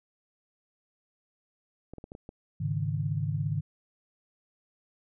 clicks, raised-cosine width 2 ms, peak -29 dBFS, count 6, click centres 1.936 / 1.983 / 2.041 / 2.119 / 2.151 / 2.291 s
sine chord, Ab suspended fourth, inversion none, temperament just, 103.83 / 138.43 / 155.74 Hz, Ab2 / Db3 / Eb3, 0 / -2 / +2 cents, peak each -32 / -32 / -31 dBFS, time 2.6-3.61 s, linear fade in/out 10 ms
effects none

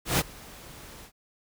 pink noise with ADSR envelope, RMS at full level -22 dBFS, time 0.05-1.12 s, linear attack 140 ms, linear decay 34 ms, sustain -24 dB, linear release 83 ms, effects none

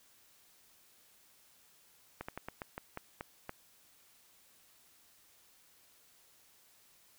slowing click train, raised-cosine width 0.5 ms, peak -25 dBFS, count 9, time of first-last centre 2.21-3.494 s, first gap 75 ms, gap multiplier 1.21, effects white hiss -65 dBFS RMS until 7.18 s

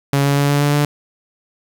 sawtooth tone with pitch steps, 140 / 141.22 / 142.45 / 143.69 / 144.94 / 146.2 Hz, C#3 / C#3 / C#3 / D3 / D3 / D3, +18 / +33 / +48 / -37 / -22 / -7 cents, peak -9 dBFS, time 0.13-0.85 s, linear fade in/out 2 ms, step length 120 ms, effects 7-bit

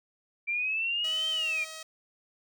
sine linear two-way sweep, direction up then down, 2341 to 3136 to 2341 Hz, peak -27 dBFS, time 0.47-1.65 s, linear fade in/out 20 ms, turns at 1.29 s
5% pulse tone, 636 Hz, D#5, 38 cents sharp, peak -29 dBFS, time 1.04-1.83 s, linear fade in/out 5 ms
effects none

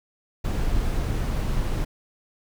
brown noise, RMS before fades -24 dBFS, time 0.44-1.85 s, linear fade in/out 10 ms, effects none

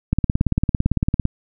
click train, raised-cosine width 5 ms, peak -4 dBFS, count 21, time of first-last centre 0.13-1.254 s, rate 17.8 Hz, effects none

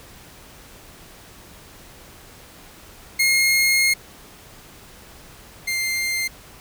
sawtooth tone pair in turn, 2146 / 2101 Hz, C7 / C7, +43 / +7 cents, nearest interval unison, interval 36 cents, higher first, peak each -12 / -18 dBFS, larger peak first, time 3.19-3.94 / 5.67-6.28 s, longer first, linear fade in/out 10 ms, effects pink hiss -45 dBFS RMS until 6.6 s

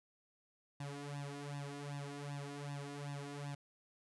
sawtooth tone with flanger, 142.8 Hz, D3, 48 cents flat, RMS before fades -45 dBFS, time 0.8-3.55 s, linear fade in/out 5 ms, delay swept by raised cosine 1.1 to 2.9 ms, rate 2.6 Hz, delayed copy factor +0.95, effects resampled to 24000 Hz

